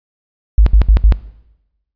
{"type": "tone bursts", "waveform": "sine", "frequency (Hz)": 51.91, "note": "G#1", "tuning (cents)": 0, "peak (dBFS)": -3, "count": 4, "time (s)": [0.58, 1.123], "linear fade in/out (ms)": 0, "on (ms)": 84, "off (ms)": 69, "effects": ["noise-tail reverb RT60 0.9 s tail -19 dB re dry", "resampled to 11025 Hz"]}